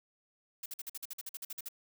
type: noise bursts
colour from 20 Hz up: blue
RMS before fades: -41 dBFS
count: 14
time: 0.63-1.687 s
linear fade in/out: 5 ms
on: 30 ms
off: 49 ms
effects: none